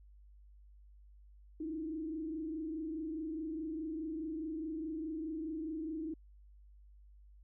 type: tone with frequency modulation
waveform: sine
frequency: 316.8 Hz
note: D#4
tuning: 31 cents sharp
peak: -37 dBFS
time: 1.6-6.14 s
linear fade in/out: 5 ms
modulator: 24.8 Hz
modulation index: 0.75
effects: added 50 Hz sine -56 dBFS peak until 7.43 s